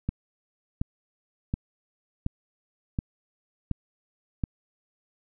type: click train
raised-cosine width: 5 ms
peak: -14 dBFS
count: 7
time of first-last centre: 0.09-4.438 s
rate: 1.38 Hz
effects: none